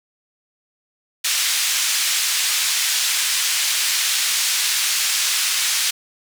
white band-pass noise, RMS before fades -20 dBFS, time 1.24-5.91 s, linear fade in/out 10 ms, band 1900 to 7600 Hz, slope 12 dB/octave, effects none

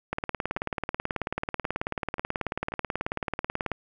two click trains, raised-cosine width 0.5 ms, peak -13 / -23 dBFS, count 67 / 5, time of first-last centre 0.13-3.717 / 0.57-2.721 s, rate 18.4 / 1.86 Hz, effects none

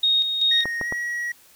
sine tone with tremolo, 3729 Hz, A#7, in tune, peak -16 dBFS, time 0.03-0.64 s, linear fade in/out 5 ms, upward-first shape square, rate 2.6 Hz, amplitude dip 50%
triangle tone with pitch glide, 1864.7 to 1912.7 Hz, A#6 to A#6, 0 to +44 cents, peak -23 dBFS, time 0.51-1.32 s, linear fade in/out 5 ms, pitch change +44 cents, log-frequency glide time 0.8-0.9 s
clicks, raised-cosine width 1 ms, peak -15 dBFS, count 3, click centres 0.656 / 0.813 / 0.924 s
effects white hiss -53 dBFS RMS until 1.55 s

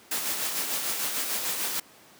white noise with tremolo, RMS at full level -28 dBFS, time 0.11-1.8 s, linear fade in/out 5 ms, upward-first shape sine, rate 6.7 Hz, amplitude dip 40%, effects pink hiss -53 dBFS RMS until 2.19 s + high-pass 200 Hz 12 dB/octave

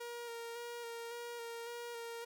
sawtooth tone with vibrato, 470.1 Hz, A#4, 15 cents sharp, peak -39 dBFS, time 0-2.25 s, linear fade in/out 10 ms, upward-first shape square, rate 1.8 Hz, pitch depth 18 cents each way, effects none

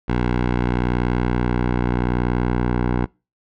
10% pulse tone with low-pass filter sweep, 60.8 Hz, B1, 26 cents flat, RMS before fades -20 dBFS, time 0.08-3.06 s, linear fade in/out 10 ms, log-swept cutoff 2400 to 1500 Hz, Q 0.77, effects noise-tail reverb RT60 0.3 s tail -26 dB re dry

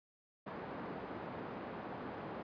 pink band-pass noise, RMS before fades -45 dBFS, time 0.46-2.43 s, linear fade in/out 10 ms, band 190 to 1200 Hz, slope 12 dB/octave, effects resampled to 11025 Hz

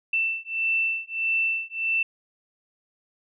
sine beating tone pair, 2670 / 2671.6 Hz, E7 / E7, +22 / +23 cents, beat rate 1.6 Hz, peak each -26 dBFS, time 0.13-2.03 s, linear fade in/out 5 ms, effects none

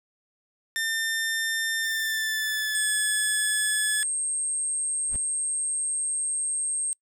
sawtooth tone with pitch glide, 1800 to 1711.8 Hz, A6 to A6, +39 to -48 cents, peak -22 dBFS, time 0.76-4.03 s, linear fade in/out 0 ms, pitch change -87 cents, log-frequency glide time 1.81-2.91 s
sine tone, 8450 Hz, C9, 16 cents sharp, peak -25 dBFS, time 2.75-6.93 s, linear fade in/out 0 ms
brown noise with exponential growth, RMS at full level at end -32 dBFS, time 5.04-5.16 s, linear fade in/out 1 ms, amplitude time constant 25 ms
effects noise-tail reverb RT60 0.1 s tail -26 dB re dry

